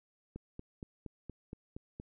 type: click train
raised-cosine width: 3 ms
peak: -30 dBFS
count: 8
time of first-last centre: 0.36-1.999 s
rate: 4.27 Hz
effects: none